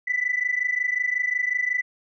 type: tone pair together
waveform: sine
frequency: 1975.5 / 2001 Hz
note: B6 / B6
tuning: 0 / +22 cents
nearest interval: unison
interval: 22 cents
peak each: -24 dBFS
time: 0.07-1.82 s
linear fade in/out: 10 ms
effects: tanh soft clip ceiling -14 dBFS